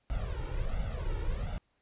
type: noise with flanger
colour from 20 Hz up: brown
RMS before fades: -33 dBFS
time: 0.1-1.58 s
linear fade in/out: 0 ms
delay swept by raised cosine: 1.4 to 2.21 ms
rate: 1.4 Hz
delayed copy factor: +0.9
effects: pink hiss -75 dBFS RMS until 1.81 s + resampled to 8000 Hz